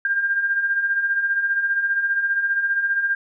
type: beating tone pair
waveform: sine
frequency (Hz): 1587 / 1602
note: G6 / G6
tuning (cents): +21 / +37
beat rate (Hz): 15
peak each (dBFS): -27 / -19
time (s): 0.05-3.15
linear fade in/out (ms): 2
effects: none